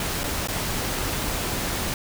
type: noise with dropouts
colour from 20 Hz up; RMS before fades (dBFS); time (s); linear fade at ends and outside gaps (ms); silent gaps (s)
pink; -27; 0-1.94; 2; 0.234-0.239 / 0.474-0.484
effects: none